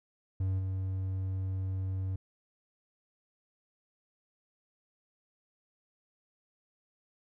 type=tone with level steps; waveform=triangle; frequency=94.7 Hz; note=F#2; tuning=41 cents sharp; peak=-26 / -29 dBFS; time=0.4-2.16 s; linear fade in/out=5 ms; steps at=0.58 s; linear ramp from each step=20 ms; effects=none